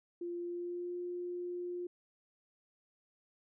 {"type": "tone with pitch glide", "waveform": "sine", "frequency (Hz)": [347.2, 353.9], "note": ["F4", "F4"], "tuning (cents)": [-10, 23], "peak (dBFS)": -37, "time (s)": [0.21, 1.87], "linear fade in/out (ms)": 5, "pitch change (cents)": 33, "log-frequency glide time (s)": [0.37, 0.97], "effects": []}